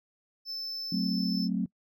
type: tone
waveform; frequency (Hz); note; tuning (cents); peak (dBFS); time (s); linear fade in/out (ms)
triangle; 5274; E8; 0; -33; 0.45-1.49; 50
type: chord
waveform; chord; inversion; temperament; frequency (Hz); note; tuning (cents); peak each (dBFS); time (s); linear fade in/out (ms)
sine; F# diminished; none; equal; 185 / 220 / 261.6; F#3 / A3 / C4; 0 / 0 / 0; -29 / -31 / -33; 0.92-1.66; 5
effects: noise-tail reverb RT60 0.1 s tail -24 dB re dry + tanh soft clip ceiling -15 dBFS